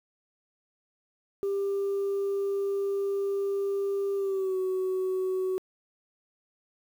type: tone with pitch glide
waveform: sine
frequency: 396.5 to 374.2 Hz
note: G4 to F#4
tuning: +20 to +20 cents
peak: -24 dBFS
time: 1.43-5.58 s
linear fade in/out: 0 ms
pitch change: -100 cents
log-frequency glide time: 4.16-4.57 s
effects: tanh soft clip ceiling -24 dBFS + 9-bit